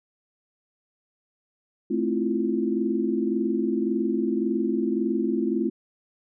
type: chord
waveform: sine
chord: F major seventh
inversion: first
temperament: just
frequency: 218.3 / 261.9 / 327.4 / 349.2 Hz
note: A3 / C4 / E4 / F4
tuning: -13 / +2 / -12 / 0 cents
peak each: -27 / -28 / -28 / -27 dBFS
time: 1.9-5.7 s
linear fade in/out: 10 ms
effects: none